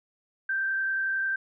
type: tone with frequency modulation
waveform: sine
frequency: 1567 Hz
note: G6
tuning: 1 cent flat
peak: -25 dBFS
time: 0.49-1.36 s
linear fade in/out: 5 ms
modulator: 31 Hz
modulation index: 0.69
effects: none